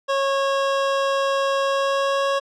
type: tone with pitch glide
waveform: 25% pulse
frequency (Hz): 548 to 552.1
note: C#5 to C#5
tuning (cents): -20 to -7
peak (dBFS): -15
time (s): 0.08-2.4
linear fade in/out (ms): 20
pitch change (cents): +13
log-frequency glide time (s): 1.62-2.26
effects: low-pass 5000 Hz 12 dB/octave